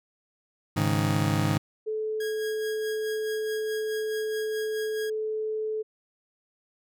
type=chord; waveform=30% pulse; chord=Ab suspended fourth; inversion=none; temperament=just; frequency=103.83 / 138.43 / 155.74 Hz; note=Ab2 / Db3 / Eb3; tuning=0 / -2 / +2 cents; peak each=-24 / -27 / -24 dBFS; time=0.76-1.58 s; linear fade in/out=10 ms
type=tone; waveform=sine; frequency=433.8 Hz; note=A4; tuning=25 cents flat; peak=-27 dBFS; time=1.86-5.83 s; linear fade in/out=20 ms
type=tone with tremolo; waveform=sawtooth; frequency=1643 Hz; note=G#6; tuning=19 cents flat; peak=-31 dBFS; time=2.2-5.1 s; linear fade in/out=5 ms; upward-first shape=sine; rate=4.7 Hz; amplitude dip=55%
effects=none